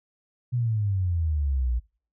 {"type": "exponential sweep", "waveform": "sine", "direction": "down", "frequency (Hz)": [125.6, 57.5], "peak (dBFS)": -22, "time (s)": [0.52, 1.8], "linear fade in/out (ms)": 20, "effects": ["noise-tail reverb RT60 0.4 s tail -24 dB re dry"]}